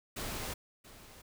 pink noise with echo, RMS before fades -39 dBFS, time 0.16-0.54 s, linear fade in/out 10 ms, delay 680 ms, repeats 1, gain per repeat -15 dB, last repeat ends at 1.22 s, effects none

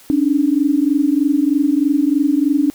sine tone pair together, 277.2 / 300.4 Hz, C#4 / D4, 0 / +39 cents, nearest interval minor second, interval 139 cents, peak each -15 dBFS, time 0.1-2.7 s, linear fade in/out 0 ms, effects white hiss -45 dBFS RMS until 2.74 s

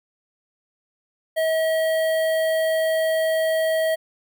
square tone with notch filter, 641 Hz, E5, 49 cents flat, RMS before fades -21 dBFS, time 1.36-3.96 s, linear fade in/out 20 ms, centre 6100 Hz, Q 0.74, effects none

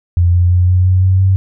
sine tone with pitch steps, 87.1 / 88.42 / 89.76 / 91.11 / 92.49 / 93.89 / 95.31 Hz, F2 / F2 / F2 / F#2 / F#2 / F#2 / G2, -4 / +22 / +48 / -26 / 0 / +26 / -48 cents, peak -7 dBFS, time 0.17-1.36 s, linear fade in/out 0 ms, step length 170 ms, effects none

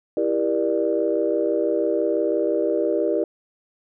sine chord, E half-diminished seventh, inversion none, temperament just, 329.6 / 395.6 / 474.7 / 593.3 Hz, E4 / G4 / Bb4 / D5, 0 / +16 / +31 / +18 cents, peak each -24 dBFS, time 0.17-3.24 s, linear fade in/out 2 ms, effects tanh soft clip ceiling -8 dBFS

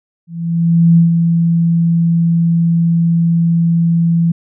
sine tone with ADSR envelope, 167.8 Hz, E3, 31 cents sharp, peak -4 dBFS, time 0.27-4.32 s, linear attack 700 ms, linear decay 130 ms, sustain -5 dB, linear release 7 ms, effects none

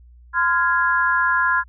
sine chord, F minor, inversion second, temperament equal with one note detuned, 1028.5 / 1396.9 / 1661.2 Hz, C6 / F6 / Ab6, -30 / 0 / 0 cents, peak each -20 dBFS, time 0.33-1.64 s, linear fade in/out 50 ms, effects added 60 Hz sine -44 dBFS peak until 1.68 s

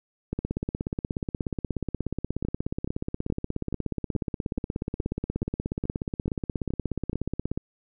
two click trains, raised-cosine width 3 ms, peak -17 / -15 dBFS, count 12 / 122, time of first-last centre 2.45-7.131 / 0.33-7.576 s, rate 2.35 / 16.7 Hz, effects none

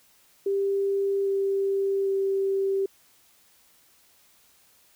sine tone with pitch steps, 395.1 / 392.4 / 389.7 Hz, G4 / G4 / G4, +14 / +2 / -10 cents, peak -22 dBFS, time 0.46-2.86 s, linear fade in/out 5 ms, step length 800 ms, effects white hiss -60 dBFS RMS until 4.95 s

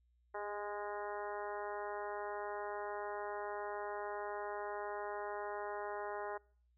harmonic tone with a mistuned harmonic, 206.7 Hz, G#3, 8 cents flat, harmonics 2 / 3 / 4 / 5 / 6 / 7 / 8 / 9, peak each -45 / -46 / -45 / -48 / -53 / -51 / -56 / -54 dBFS, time 0.34-6.38 s, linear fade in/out 10 ms, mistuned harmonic 2, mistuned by -16 cents, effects noise-tail reverb RT60 0.5 s tail -26 dB re dry + added 60 Hz sine -70 dBFS peak until 6.77 s

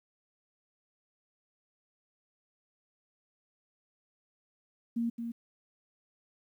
sine tone with echo, 233.1 Hz, A#3, in tune, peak -28 dBFS, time 4.96-5.1 s, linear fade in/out 10 ms, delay 220 ms, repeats 1, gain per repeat -6 dB, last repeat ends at 5.32 s, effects 11-bit

